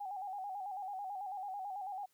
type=tone with vibrato; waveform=sine; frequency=784 Hz; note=G5; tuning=in tune; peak=-39 dBFS; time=0-2.06 s; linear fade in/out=10 ms; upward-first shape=square; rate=9.1 Hz; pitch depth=71 cents each way; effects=white hiss -75 dBFS RMS until 2.13 s